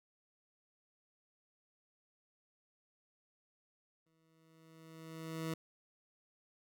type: tone with exponential growth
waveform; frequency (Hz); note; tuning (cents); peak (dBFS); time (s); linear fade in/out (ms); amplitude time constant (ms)
20% pulse; 161.4; E3; -36; -31; 4.06-5.54; 5; 320
effects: none